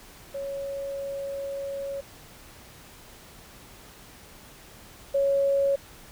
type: tone pair in turn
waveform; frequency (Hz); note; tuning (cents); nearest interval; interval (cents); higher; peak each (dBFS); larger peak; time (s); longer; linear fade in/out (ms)
sine; 554.4 / 554.4; C#5 / C#5; 0 / 0; unison; 0; neither; -30 / -20; second; 0.34-2.01 / 5.14-5.76; first; 10
effects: pink hiss -49 dBFS RMS until 6.11 s